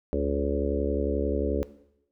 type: harmonic tone with a mistuned harmonic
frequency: 71.3 Hz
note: C#2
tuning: 49 cents sharp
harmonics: 1 / 3 / 4 / 5 / 6 / 7 / 8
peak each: -30 / -34 / -31 / -33 / -30 / -33 / -33 dBFS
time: 0.13-1.63 s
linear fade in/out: 0 ms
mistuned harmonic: 8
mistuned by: -17 cents
effects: noise-tail reverb RT60 0.8 s tail -17 dB re dry